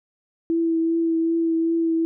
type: tone with vibrato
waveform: sine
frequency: 329.6 Hz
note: E4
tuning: in tune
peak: -18 dBFS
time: 0.5-2.05 s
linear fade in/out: 0 ms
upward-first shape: triangle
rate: 2.6 Hz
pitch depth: 20 cents each way
effects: none